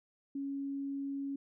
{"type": "tone", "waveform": "sine", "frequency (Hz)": 277.2, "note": "C#4", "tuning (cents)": 0, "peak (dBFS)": -35, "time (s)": [0.35, 1.36], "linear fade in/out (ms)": 5, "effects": []}